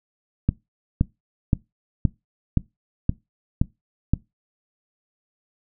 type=click train; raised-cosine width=5 ms; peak=-5 dBFS; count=8; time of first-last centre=0.49-4.136 s; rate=1.92 Hz; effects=noise-tail reverb RT60 0.2 s tail -21 dB re dry